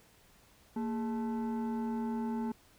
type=tone with frequency modulation; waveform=sine; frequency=230 Hz; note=A#3; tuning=23 cents flat; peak=-30 dBFS; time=0.76-2.52 s; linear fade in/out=5 ms; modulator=645 Hz; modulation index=0.62; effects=tanh soft clip ceiling -30 dBFS + pink hiss -63 dBFS RMS until 2.78 s